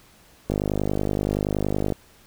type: click train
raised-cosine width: 2 ms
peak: -10 dBFS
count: 73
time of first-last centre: 0.5-1.923 s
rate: 50.6 Hz
effects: pink hiss -54 dBFS RMS until 2.26 s